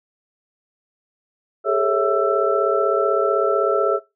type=tone cluster; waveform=sine; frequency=404.2 / 440.1 / 552 / 655 / 1330 Hz; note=G#4 / A4 / C#5 / E5 / E6; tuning=-47 / 0 / -7 / -11 / +15 cents; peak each=-22 dBFS; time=1.64-4 s; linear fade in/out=50 ms; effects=noise-tail reverb RT60 0.2 s tail -18 dB re dry